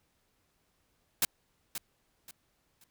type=noise with echo; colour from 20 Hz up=white; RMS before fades=-26 dBFS; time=1.22-1.25 s; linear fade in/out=2 ms; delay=530 ms; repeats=3; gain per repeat=-11 dB; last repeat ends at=2.84 s; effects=pink hiss -74 dBFS RMS until 2.9 s